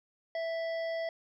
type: harmonic tone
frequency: 659.3 Hz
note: E5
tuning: in tune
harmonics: 1 / 3 / 5 / 7 / 8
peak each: -32 / -42 / -52 / -54 / -53 dBFS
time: 0.35-1.09 s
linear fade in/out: 2 ms
effects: 12-bit